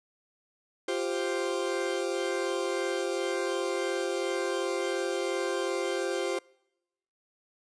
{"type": "chord", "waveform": "40% pulse", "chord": "F suspended second", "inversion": "none", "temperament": "equal", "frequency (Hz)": [349.2, 392, 523.3], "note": ["F4", "G4", "C5"], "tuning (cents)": [0, 0, 0], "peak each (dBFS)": -32, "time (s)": [0.88, 6.39], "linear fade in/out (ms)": 5, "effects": ["noise-tail reverb RT60 0.9 s tail -26 dB re dry", "resampled to 22050 Hz"]}